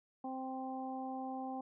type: harmonic tone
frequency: 261.6 Hz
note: C4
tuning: in tune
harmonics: 1 / 2 / 3 / 4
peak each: -42 / -49 / -42 / -53 dBFS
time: 0.24-1.61 s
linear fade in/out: 5 ms
effects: none